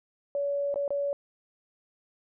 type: tone with dropouts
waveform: sine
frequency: 567 Hz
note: C#5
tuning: 39 cents sharp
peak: -26 dBFS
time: 0.35-1.13 s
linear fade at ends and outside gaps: 1 ms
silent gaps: 0.742-0.758 / 0.879-0.905 s
effects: none